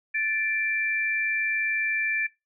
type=tone pair together; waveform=sine; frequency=1753 / 2354 Hz; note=A6 / D7; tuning=-7 / +3 cents; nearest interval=perfect fourth; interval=510 cents; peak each=-27 dBFS; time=0.14-2.27 s; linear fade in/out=10 ms; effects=noise-tail reverb RT60 0.2 s tail -18 dB re dry